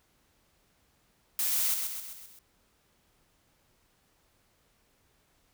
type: noise with echo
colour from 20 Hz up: blue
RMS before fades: -29 dBFS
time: 1.39-1.74 s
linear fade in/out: 2 ms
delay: 130 ms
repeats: 5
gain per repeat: -5 dB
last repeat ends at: 2.39 s
effects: pink hiss -69 dBFS RMS until 5.53 s